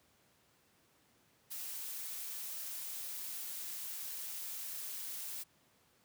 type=noise; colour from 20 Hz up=blue; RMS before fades=-43 dBFS; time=1.5-5.44 s; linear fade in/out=20 ms; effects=pink hiss -70 dBFS RMS until 6.04 s + high-pass 100 Hz 12 dB/octave